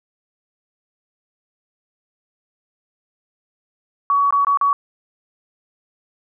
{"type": "tone with dropouts", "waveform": "sine", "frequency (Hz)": 1128, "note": "C#6", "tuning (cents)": 30, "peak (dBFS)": -13, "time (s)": [4.1, 4.73], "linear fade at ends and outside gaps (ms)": 1, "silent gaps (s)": [[4.307, 4.325], [4.448, 4.469], [4.573, 4.612]], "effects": []}